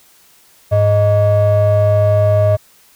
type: ring-modulated tone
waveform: triangle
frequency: 260 Hz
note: C4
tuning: 11 cents flat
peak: -4 dBFS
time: 0.71-2.57 s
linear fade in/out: 20 ms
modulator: 363 Hz
effects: white hiss -49 dBFS RMS until 2.95 s